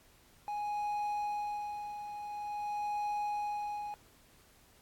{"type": "tone with tremolo", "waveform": "triangle", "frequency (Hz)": 830.6, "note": "G#5", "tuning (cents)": 0, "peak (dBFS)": -30, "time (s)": [0.48, 3.94], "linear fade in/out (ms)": 0, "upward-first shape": "sine", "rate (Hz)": 0.47, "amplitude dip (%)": 60, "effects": ["pink hiss -63 dBFS RMS until 4.81 s", "AAC 64 kbps"]}